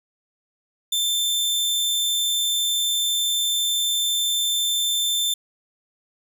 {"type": "tone", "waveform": "sawtooth", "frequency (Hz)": 3554, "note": "A7", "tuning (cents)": 17, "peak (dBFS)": -17, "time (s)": [0.92, 5.34], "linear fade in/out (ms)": 5, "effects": []}